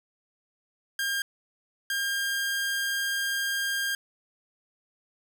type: tone bursts at uneven times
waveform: sawtooth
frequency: 1607 Hz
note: G6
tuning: 43 cents sharp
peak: -23 dBFS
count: 2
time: 0.99-1.22 / 1.9-3.95 s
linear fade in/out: 2 ms
effects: none